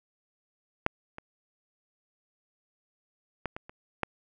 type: clicks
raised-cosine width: 0.5 ms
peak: -8 / -25 / -16 / -22 / -29 / -12 dBFS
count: 6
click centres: 0.864 / 1.184 / 3.457 / 3.565 / 3.695 / 4.033 s
effects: none